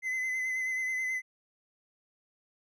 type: tone with vibrato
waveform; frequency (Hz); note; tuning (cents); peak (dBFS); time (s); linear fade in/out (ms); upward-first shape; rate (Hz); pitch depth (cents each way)
triangle; 2039; C7; -45; -28; 0.02-1.22; 50; sine; 9.3; 28
effects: none